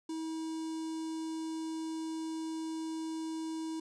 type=tone with notch filter; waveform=square; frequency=320.8 Hz; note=E4; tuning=47 cents flat; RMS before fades=-38 dBFS; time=0.09-3.8 s; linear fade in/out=5 ms; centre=1900 Hz; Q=0.61; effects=resampled to 22050 Hz + 13-bit